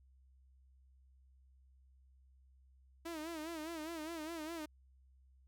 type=tone with vibrato; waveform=sawtooth; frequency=321.6 Hz; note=E4; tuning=43 cents flat; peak=-38 dBFS; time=3.05-4.66 s; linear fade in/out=10 ms; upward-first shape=sine; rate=4.9 Hz; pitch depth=100 cents each way; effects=added 65 Hz sine -63 dBFS peak until 5.47 s